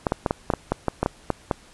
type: clicks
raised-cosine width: 1 ms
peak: -6 dBFS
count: 12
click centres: 0.068 / 0.121 / 0.262 / 0.309 / 0.502 / 0.537 / 0.72 / 0.883 / 1.03 / 1.061 / 1.303 / 1.512 s
effects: pink hiss -51 dBFS RMS until 1.73 s + resampled to 24000 Hz